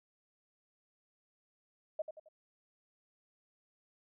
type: tone with echo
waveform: sine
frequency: 622.3 Hz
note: D#5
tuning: in tune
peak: -32 dBFS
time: 1.99-2.02 s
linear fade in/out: 5 ms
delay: 89 ms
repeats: 3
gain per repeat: -8 dB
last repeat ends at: 2.287 s
effects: none